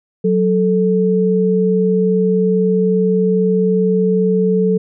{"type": "tone pair together", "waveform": "sine", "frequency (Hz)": [185, 438.8], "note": ["F#3", "A4"], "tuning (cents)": [0, -5], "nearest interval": "octave + minor third", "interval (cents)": 1495, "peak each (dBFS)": -14, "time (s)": [0.24, 4.78], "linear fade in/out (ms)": 10, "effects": []}